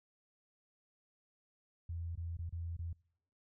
sine tone with dropouts, 84.4 Hz, E2, 41 cents sharp, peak -38 dBFS, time 1.89-2.93 s, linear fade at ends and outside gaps 5 ms, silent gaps 2.155-2.175 / 2.37-2.389 / 2.494-2.525 / 2.767-2.79 s, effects noise-tail reverb RT60 0.7 s tail -26 dB re dry

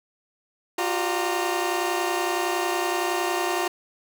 20% pulse tone cluster, 351.3 / 382.1 / 596 / 924 Hz, F4 / G4 / D5 / A#5, +10 / -44 / +25 / -16 cents, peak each -21 / -25 / -30 / -25 dBFS, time 0.78-3.68 s, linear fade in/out 5 ms, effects none

